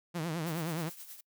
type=tone with vibrato; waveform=sawtooth; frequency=163.7 Hz; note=E3; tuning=12 cents flat; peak=-29 dBFS; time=0.14-0.9 s; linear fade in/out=20 ms; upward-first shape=triangle; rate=9.6 Hz; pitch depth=150 cents each way
type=noise with tremolo; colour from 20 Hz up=blue; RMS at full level=-45 dBFS; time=0.46-1.21 s; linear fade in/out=10 ms; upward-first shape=triangle; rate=9.5 Hz; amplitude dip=70%
effects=noise-tail reverb RT60 0.1 s tail -26 dB re dry